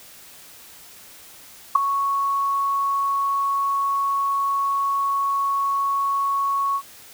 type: tone with ADSR envelope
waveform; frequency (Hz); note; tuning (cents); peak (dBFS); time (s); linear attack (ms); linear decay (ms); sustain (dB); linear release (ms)
sine; 1108.7; C#6; 0; -6; 1.75-6.82; 8; 4; -13; 64
effects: white hiss -45 dBFS RMS until 7.13 s